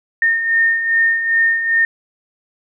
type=beating tone pair; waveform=sine; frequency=1825 / 1827.5 Hz; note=A#6 / A#6; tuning=-37 / -35 cents; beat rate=2.5 Hz; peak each=-21 / -13 dBFS; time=0.22-1.85 s; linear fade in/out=2 ms; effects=none